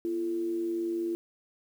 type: tone with amplitude modulation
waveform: sine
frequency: 340.2 Hz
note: F4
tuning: 45 cents flat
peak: -26 dBFS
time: 0.05-1.15 s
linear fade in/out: 0 ms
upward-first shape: sine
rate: 99.2 Hz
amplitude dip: 45%
effects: 9-bit